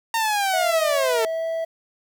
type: linear sweep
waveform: sawtooth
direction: down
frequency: 921 to 438.2 Hz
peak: -16 dBFS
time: 0.14-1.25 s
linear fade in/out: 2 ms
type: tone with pitch glide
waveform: triangle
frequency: 650 to 655.3 Hz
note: E5 to E5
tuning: -24 to -10 cents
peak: -21 dBFS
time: 0.53-1.65 s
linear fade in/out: 10 ms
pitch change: +14 cents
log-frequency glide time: 1.28-1.46 s
effects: 9-bit